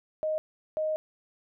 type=tone bursts at uneven times; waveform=sine; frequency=622.3 Hz; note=D#5; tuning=in tune; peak=-26 dBFS; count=2; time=0.23-0.38 / 0.77-0.96 s; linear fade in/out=0 ms; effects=none